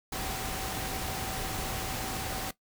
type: tone in noise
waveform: sine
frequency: 765 Hz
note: G5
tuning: 42 cents flat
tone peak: -41 dBFS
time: 0.12-2.51 s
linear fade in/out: 5 ms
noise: pink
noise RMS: -35 dBFS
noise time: 0.12-2.51 s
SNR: -9 dB
effects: noise-tail reverb RT60 0.1 s tail -17 dB re dry